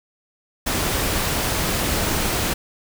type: noise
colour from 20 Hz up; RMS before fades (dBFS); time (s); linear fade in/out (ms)
pink; -22; 0.66-2.54; 10
effects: none